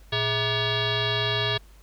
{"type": "tone with frequency modulation", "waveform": "sine", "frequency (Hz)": 1718, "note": "A6", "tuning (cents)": -42, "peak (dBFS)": -22, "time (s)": [0.12, 1.58], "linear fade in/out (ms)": 10, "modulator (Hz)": 534, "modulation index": 4.4, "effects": ["added 50 Hz sine -48 dBFS peak until 1.82 s", "pink hiss -58 dBFS RMS until 1.82 s"]}